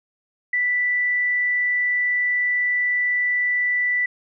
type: tone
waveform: sine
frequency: 1974 Hz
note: B6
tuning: 1 cent flat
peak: -18 dBFS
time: 0.53-4.06 s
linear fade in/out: 5 ms
effects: none